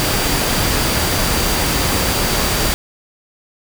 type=tone in noise; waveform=sine; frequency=4699 Hz; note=D8; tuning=in tune; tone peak=-28 dBFS; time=0-2.74 s; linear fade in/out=0 ms; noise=pink; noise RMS=-17 dBFS; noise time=0-2.74 s; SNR=-14 dB; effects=none